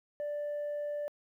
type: tone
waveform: sine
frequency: 587.3 Hz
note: D5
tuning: in tune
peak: -31 dBFS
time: 0.2-1.08 s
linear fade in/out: 0 ms
effects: tanh soft clip ceiling -32 dBFS + 12-bit